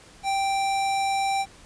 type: tone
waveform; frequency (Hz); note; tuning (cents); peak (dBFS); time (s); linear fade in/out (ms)
square; 784; G5; 0; -23; 0.23-1.46; 50
effects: pink hiss -50 dBFS RMS until 1.65 s + resampled to 22050 Hz